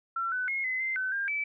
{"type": "tone with pitch steps", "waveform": "sine", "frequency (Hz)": [1354, 1500, 2158, 2035, 2079, 1520, 1602, 2309], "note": ["E6", "F#6", "C#7", "C7", "C7", "F#6", "G6", "D7"], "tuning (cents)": [46, 23, -47, -49, -12, 46, 37, -30], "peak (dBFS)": -28, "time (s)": [0.16, 1.44], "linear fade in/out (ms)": 5, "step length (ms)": 160, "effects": []}